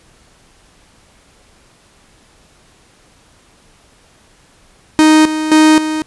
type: tone with tremolo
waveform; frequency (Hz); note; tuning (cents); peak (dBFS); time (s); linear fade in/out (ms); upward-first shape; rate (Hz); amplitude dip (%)
45% pulse; 311.1; D#4; 0; -5; 4.99-6.02; 0; square; 1.9; 70
effects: pink hiss -49 dBFS RMS until 6.06 s + resampled to 24000 Hz